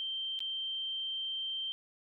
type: tone with dropouts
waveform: sine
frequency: 3136 Hz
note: G7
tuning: in tune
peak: -34 dBFS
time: 0-1.72 s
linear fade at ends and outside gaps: 0 ms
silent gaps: 0.391-0.404 s
effects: none